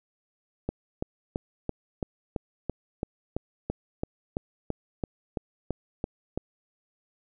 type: click train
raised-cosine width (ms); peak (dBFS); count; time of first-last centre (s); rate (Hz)
2; -15; 18; 0.69-6.376; 2.99
effects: none